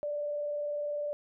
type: tone with vibrato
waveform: sine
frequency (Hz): 587.3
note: D5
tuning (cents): 0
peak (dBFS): -31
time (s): 0.03-1.13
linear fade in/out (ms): 0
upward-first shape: square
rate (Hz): 20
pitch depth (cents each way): 18
effects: none